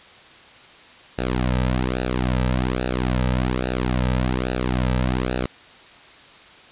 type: tone with flanger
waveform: sawtooth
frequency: 62.8 Hz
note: B1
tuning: 30 cents sharp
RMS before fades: -22 dBFS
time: 1.18-5.46 s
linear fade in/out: 5 ms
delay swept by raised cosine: 0.92 to 2.82 ms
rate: 1.2 Hz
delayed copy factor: -0.8
effects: white hiss -46 dBFS RMS until 6.71 s + resampled to 8000 Hz

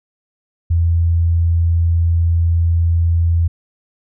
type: tone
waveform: sine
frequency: 84.1 Hz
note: E2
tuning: 35 cents sharp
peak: -11 dBFS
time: 0.7-3.48 s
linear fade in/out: 10 ms
effects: none

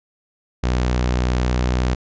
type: tone with pitch glide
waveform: sawtooth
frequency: 61.74 to 62.17 Hz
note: B1 to B1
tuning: 0 to +12 cents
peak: -13 dBFS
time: 0.63-1.95 s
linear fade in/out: 10 ms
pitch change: +12 cents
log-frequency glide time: 1.37-1.81 s
effects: resampled to 16000 Hz

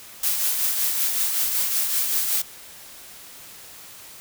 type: noise with tremolo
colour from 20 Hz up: blue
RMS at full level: -21 dBFS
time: 0.23-2.42 s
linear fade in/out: 5 ms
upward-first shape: triangle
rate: 5.3 Hz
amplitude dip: 45%
effects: white hiss -43 dBFS RMS until 4.2 s

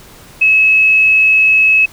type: tone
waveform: sine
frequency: 2580 Hz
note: E7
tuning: 38 cents flat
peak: -6 dBFS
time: 0.41-1.86 s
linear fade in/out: 10 ms
effects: pink hiss -39 dBFS RMS until 1.92 s

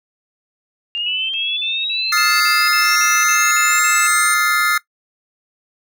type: exponential sweep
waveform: sine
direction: up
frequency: 2794 to 8870 Hz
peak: -19 dBFS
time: 0.95-4.34 s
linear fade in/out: 0 ms
type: clicks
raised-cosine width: 0.2 ms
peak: -25 dBFS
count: 2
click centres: 0.975 / 1.336 s
type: tone bursts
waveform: sine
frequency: 2637 Hz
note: E7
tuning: in tune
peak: -23 dBFS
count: 11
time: 1.06-4.07 s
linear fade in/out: 5 ms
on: 230 ms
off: 48 ms
type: chord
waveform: square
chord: F dominant seventh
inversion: third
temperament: just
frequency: 1257.2 / 1396.9 / 1746.1 / 2095 Hz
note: Eb6 / F6 / A6 / C7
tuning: +18 / 0 / -14 / +2 cents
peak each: -20 / -20 / -22 / -20 dBFS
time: 2.12-4.78 s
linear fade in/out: 5 ms
effects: noise-tail reverb RT60 0.1 s tail -19 dB re dry

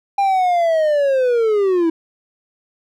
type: linear sweep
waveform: triangle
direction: down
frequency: 804 to 320.9 Hz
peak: -11 dBFS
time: 0.18-1.9 s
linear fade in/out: 5 ms
effects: none

